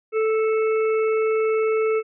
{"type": "harmonic tone", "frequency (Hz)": 439.1, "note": "A4", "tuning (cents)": -4, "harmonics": [1, 3, 5, 6], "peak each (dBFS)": [-18, -30, -34, -38], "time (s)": [0.12, 2.03], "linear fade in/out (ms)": 50, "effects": []}